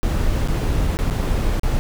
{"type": "noise with dropouts", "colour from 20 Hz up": "brown", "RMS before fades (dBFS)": -19, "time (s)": [0.03, 1.79], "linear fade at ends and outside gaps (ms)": 0, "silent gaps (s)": [[0.475, 0.485], [0.97, 0.989], [1.099, 1.109], [1.596, 1.633]], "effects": []}